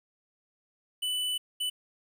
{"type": "tone bursts at uneven times", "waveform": "square", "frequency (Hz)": 2986, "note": "F#7", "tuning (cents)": 15, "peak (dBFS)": -29, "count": 2, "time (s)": [[1.02, 1.38], [1.6, 1.7]], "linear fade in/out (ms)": 10, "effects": ["10-bit"]}